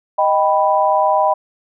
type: chord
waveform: sine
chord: Eb augmented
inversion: none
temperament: equal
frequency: 622.3 / 784 / 987.8 Hz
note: Eb5 / G5 / B5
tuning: 0 / 0 / 0 cents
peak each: -16 dBFS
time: 0.18-1.34 s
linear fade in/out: 10 ms
effects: none